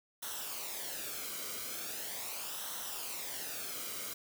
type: noise with flanger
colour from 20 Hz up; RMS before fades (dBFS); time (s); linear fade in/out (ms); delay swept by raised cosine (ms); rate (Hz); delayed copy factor
white; -41; 0.22-4.14; 10; 0.42 to 1.15; 0.4; -0.6
effects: none